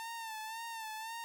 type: tone with vibrato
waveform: sawtooth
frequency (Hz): 896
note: A5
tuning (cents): +31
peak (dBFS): -37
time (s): 0-1.24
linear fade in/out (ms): 0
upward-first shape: sine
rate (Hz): 1.9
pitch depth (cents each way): 58
effects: none